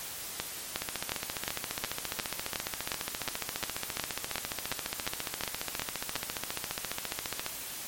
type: two click trains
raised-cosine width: 0.2 ms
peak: -12 / -14 dBFS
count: 17 / 98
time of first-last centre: 0.4-6.155 / 0.82-7.464 s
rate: 2.78 / 14.6 Hz
effects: white hiss -40 dBFS RMS until 7.87 s + MP3 64 kbps